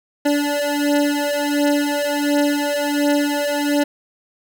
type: beating tone pair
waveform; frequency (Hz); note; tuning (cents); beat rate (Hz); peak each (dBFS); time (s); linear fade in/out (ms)
25% pulse; 289.2 / 290.6; D4 / D4; -27 / -18; 1.4; -16; 0.25-3.84; 10
effects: none